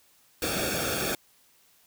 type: noise with comb filter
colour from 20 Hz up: pink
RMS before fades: -29 dBFS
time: 0.42-1.15 s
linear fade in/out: 2 ms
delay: 1 ms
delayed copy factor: -0.9
effects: white hiss -62 dBFS RMS until 1.86 s